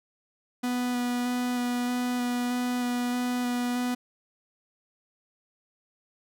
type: tone with vibrato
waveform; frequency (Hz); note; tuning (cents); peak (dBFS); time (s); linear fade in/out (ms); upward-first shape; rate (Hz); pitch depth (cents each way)
45% pulse; 245.8; B3; -8; -26; 0.63-3.95; 10; square; 1.6; 9
effects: none